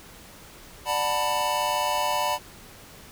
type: chord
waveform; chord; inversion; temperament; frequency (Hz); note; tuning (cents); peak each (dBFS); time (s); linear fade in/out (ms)
square; B minor seventh; first; just; 592.7 / 740.8 / 889 / 987.8; D5 / F#5 / A5 / B5; +16 / +2 / +18 / 0; -31 / -32 / -29 / -28; 0.85-2.39; 50
effects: pink hiss -47 dBFS RMS until 3.11 s